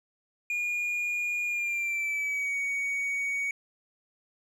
triangle tone with pitch glide, 2432 to 2243 Hz, D#7 to C#7, -40 to +20 cents, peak -26 dBFS, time 0.5-3.51 s, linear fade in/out 2 ms, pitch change -140 cents, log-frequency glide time 1.46-2.55 s, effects none

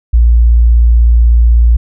sine tone, 58.1 Hz, A#1, 5 cents flat, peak -3 dBFS, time 0.13-1.77 s, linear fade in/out 10 ms, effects none

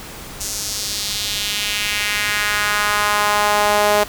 sawtooth tone with high-pass filter sweep, 207.7 Hz, G#3, in tune, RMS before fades -19 dBFS, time 0.4-4.04 s, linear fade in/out 10 ms, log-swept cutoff 6500 to 590 Hz, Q 1.8, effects pink hiss -34 dBFS RMS until 4.08 s

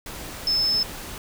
sine tone in noise, 5240 Hz, E8, 11 cents flat, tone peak -19 dBFS, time 0.47-0.83 s, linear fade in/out 2 ms, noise pink, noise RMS -36 dBFS, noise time 0.06-1.18 s, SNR +14 dB, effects none

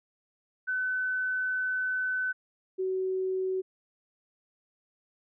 sine tone pair in turn, 1511 / 375.8 Hz, F#6 / F#4, +36 / +27 cents, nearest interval 2 octaves, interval 2409 cents, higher first, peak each -27 dBFS, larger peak neither, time 0.67-2.33 / 2.78-3.62 s, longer first, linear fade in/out 20 ms, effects none

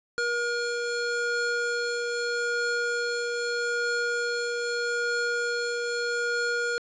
square tone pair together, 476.6 / 1429 Hz, A#4 / F6, +38 / +39 cents, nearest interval octave + perfect fifth, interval 1901 cents, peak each -30 / -29 dBFS, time 0.18-6.78 s, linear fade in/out 0 ms, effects resampled to 16000 Hz + 9-bit

